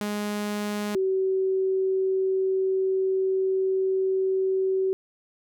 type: tone pair in turn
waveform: sawtooth / sine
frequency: 207.7 / 380.3 Hz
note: G#3 / F#4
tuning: 0 / +48 cents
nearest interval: minor seventh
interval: 1048 cents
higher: second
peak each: -23 / -21 dBFS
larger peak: second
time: 0.01-0.95 / 0.95-4.93 s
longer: second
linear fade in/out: 0 ms
effects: none